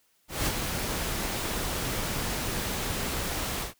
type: noise with ADSR envelope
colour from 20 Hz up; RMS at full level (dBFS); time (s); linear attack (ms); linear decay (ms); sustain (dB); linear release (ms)
pink; -26; 0.28-3.74; 190; 37; -5; 130
effects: white hiss -68 dBFS RMS until 3.79 s